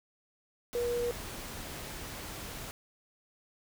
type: tone in noise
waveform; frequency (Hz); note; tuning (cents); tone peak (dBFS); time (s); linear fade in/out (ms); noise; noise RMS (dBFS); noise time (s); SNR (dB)
sine; 480; B4; -49; -29; 0.75-1.11; 0; pink; -42; 0.73-2.71; +10
effects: none